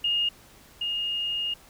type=tone pair in turn; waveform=sine; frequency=2844 / 2844 Hz; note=F7 / F7; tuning=+31 / +31 cents; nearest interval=unison; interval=0 cents; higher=neither; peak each=-22 / -26 dBFS; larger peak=first; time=0.04-0.29 / 0.81-1.54 s; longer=second; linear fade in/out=5 ms; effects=pink hiss -53 dBFS RMS until 1.69 s